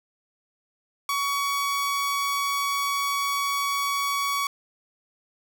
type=tone; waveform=sawtooth; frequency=1126 Hz; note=C#6; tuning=27 cents sharp; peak=-20 dBFS; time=1.09-4.47 s; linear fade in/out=2 ms; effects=none